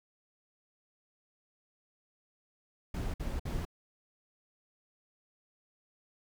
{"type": "noise bursts", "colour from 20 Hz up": "brown", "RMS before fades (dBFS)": -35, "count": 3, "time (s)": [2.94, 3.652], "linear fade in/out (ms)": 5, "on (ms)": 200, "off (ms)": 56, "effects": []}